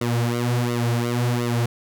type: tone with flanger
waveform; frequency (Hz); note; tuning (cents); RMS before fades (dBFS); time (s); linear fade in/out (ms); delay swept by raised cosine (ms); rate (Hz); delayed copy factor
sawtooth; 120; B2; -49; -22; 0.01-1.66; 5; 1.2 to 7.2; 1.4; -0.95
effects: none